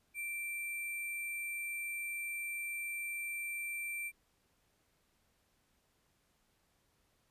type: tone with sample-and-hold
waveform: sine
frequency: 2349 Hz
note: D7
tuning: in tune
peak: -37 dBFS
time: 0.14-4.12 s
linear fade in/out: 50 ms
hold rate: 11025 Hz
effects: pink hiss -75 dBFS RMS until 7.3 s + resampled to 32000 Hz